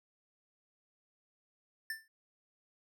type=tone with exponential decay; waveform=square; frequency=1776 Hz; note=A6; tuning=16 cents sharp; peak=-34 dBFS; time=1.9-2.08 s; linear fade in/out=2 ms; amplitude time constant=38 ms; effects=none